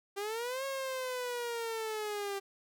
sawtooth linear two-way sweep, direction up then down, 392 to 547 to 392 Hz, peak -31 dBFS, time 0.16-2.4 s, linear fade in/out 20 ms, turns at 0.65 s, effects none

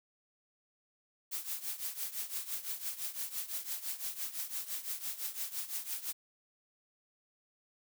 blue noise with tremolo, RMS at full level -36 dBFS, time 1.31-6.13 s, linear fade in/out 20 ms, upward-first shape triangle, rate 5.9 Hz, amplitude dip 85%, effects none

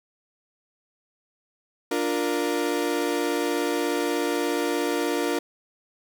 35% pulse chord, Bb major, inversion first, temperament equal with one note detuned, 293.7 / 350.4 / 466.2 Hz, D4 / F4 / Bb4, 0 / +6 / 0 cents, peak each -26 dBFS, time 1.91-5.39 s, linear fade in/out 5 ms, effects none

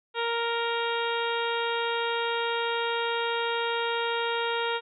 harmonic tone, 466.2 Hz, A#4, in tune, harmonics 1 / 2 / 3 / 4 / 5 / 6 / 7 / 8, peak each -30 / -31 / -33 / -38 / -39 / -38 / -38 / -38 dBFS, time 0.14-4.81 s, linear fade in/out 50 ms, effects none

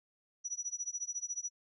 sine tone with tremolo, 5870 Hz, F#8, 15 cents flat, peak -33 dBFS, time 0.44-1.5 s, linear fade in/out 20 ms, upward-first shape sine, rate 14 Hz, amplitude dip 95%, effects none

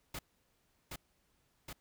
pink noise with echo, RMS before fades -42 dBFS, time 0.14-0.19 s, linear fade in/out 5 ms, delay 770 ms, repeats 2, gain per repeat -2 dB, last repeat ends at 1.73 s, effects pink hiss -75 dBFS RMS until 1.8 s

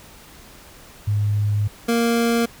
sine / 25% pulse tone pair in turn, 103.83 / 233.1 Hz, G#2 / A#3, 0 / 0 cents, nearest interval octave + major second, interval 1400 cents, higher second, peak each -17 / -13 dBFS, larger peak second, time 1.07-1.68 / 1.88-2.46 s, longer first, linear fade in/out 10 ms, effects pink hiss -45 dBFS RMS until 2.6 s

